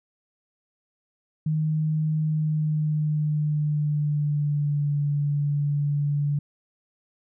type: tone with pitch glide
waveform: sine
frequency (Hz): 155.3 to 144.9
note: D#3 to D3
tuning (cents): -3 to -23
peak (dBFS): -21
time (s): 1.46-6.39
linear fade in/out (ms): 5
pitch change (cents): -120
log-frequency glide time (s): 2.22-4.96
effects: none